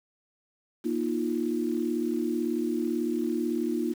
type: chord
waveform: sine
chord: Bb suspended fourth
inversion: none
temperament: equal with one note detuned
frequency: 237.6 / 311.1 / 349.2 Hz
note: Bb3 / Eb4 / F4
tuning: +33 / 0 / 0 cents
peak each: -30 dBFS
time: 0.84-3.94 s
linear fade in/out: 20 ms
effects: 8-bit